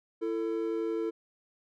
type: tone pair together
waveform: triangle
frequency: 334.6 / 446.1 Hz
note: E4 / A4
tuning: +26 / +24 cents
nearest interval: perfect fourth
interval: 498 cents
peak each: -30 / -30 dBFS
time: 0.21-1.11 s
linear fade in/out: 20 ms
effects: none